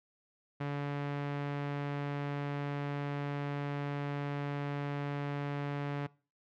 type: tone with low-pass filter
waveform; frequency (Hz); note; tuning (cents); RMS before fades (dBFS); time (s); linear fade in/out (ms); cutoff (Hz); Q
sawtooth; 143.3; D3; -42; -36; 0.6-6.07; 10; 2300; 1
effects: noise-tail reverb RT60 0.4 s tail -23 dB re dry